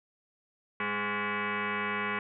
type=tone with frequency modulation; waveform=sine; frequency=415.3 Hz; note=G#4; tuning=in tune; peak=-29 dBFS; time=0.8-2.19 s; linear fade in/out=2 ms; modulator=310 Hz; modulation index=6.8; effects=none

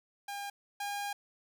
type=tone pair in turn; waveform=sawtooth; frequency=806 / 811.1 Hz; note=G5 / G#5; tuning=+48 / -41 cents; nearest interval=unison; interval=11 cents; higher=second; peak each=-34 / -31 dBFS; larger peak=second; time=0.28-0.5 / 0.8-1.13 s; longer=second; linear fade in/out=5 ms; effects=none

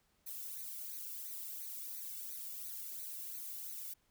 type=noise with flanger; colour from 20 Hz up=violet; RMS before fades=-45 dBFS; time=0.26-3.94 s; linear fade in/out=10 ms; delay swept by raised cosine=0.47 to 1.45 ms; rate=2.9 Hz; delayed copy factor=+1; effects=pink hiss -75 dBFS RMS until 4.1 s

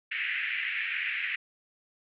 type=band-pass noise; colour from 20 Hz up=white; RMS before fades=-32 dBFS; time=0.11-1.36 s; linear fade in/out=10 ms; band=1700 to 2600 Hz; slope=48 dB/octave; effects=none

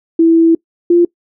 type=tone pair in turn; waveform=sine; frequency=329.6 / 346 Hz; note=E4 / F4; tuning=0 / -16 cents; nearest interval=minor second; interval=84 cents; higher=second; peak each=-5 dBFS; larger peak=neither; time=0.19-0.55 / 0.9-1.05 s; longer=first; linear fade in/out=5 ms; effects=noise-tail reverb RT60 0.1 s tail -23 dB re dry

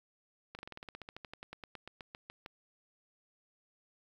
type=slowing click train; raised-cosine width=0.3 ms; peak=-29 dBFS; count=23; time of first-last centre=0.55-2.461 s; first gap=39 ms; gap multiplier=1.07; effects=10-bit

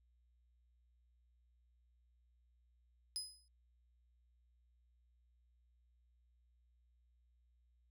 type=tone with exponential decay; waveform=30% pulse; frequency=5030 Hz; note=D#8; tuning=18 cents sharp; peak=-33 dBFS; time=3.16-3.48 s; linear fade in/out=0 ms; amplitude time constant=68 ms; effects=added 60 Hz sine -70 dBFS peak until 7.9 s

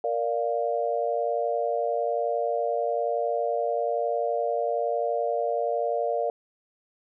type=chord; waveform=sine; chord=Bb major; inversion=none; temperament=equal; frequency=466.2 / 587.3 / 698.5 Hz; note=Bb4 / D5 / F5; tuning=0 / 0 / 0 cents; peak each=-28 dBFS; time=0.04-6.3 s; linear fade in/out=2 ms; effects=none

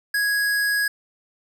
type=tone; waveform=square; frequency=1661.2 Hz; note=G#6; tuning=in tune; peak=-20 dBFS; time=0.14-0.88 s; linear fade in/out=5 ms; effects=none

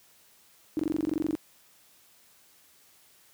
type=tone bursts; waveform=sine; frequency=311.1 Hz; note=D#4; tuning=in tune; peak=-24 dBFS; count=14; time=0.77-1.352 s; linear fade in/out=0 ms; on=23 ms; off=20 ms; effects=white hiss -60 dBFS RMS until 3.33 s + high-pass 60 Hz 12 dB/octave

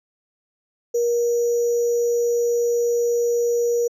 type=tone with sample-and-hold; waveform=sine; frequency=474.1 Hz; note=A#4; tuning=29 cents sharp; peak=-17 dBFS; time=0.94-3.88 s; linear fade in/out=10 ms; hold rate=6300 Hz; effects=low-pass 12000 Hz 12 dB/octave

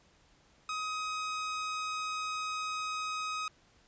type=tone; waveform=sawtooth; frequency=1261 Hz; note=D#6; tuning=23 cents sharp; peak=-30 dBFS; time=0.69-3.48 s; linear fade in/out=2 ms; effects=pink hiss -65 dBFS RMS until 3.87 s + resampled to 16000 Hz

